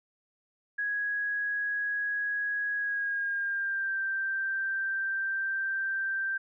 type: tone with pitch glide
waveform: sine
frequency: 1661.2 to 1569.8 Hz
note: G#6 to G6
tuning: 0 to +2 cents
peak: -28 dBFS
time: 0.78-6.38 s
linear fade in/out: 10 ms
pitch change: -98 cents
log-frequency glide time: 2.76-3.99 s
effects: none